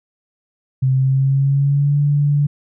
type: tone with pitch glide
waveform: sine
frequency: 131.3 to 144.85 Hz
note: C3 to D3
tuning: +6 to -24 cents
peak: -12 dBFS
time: 0.82-2.47 s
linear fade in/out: 10 ms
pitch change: +170 cents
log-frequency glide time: 0.92-1.99 s
effects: none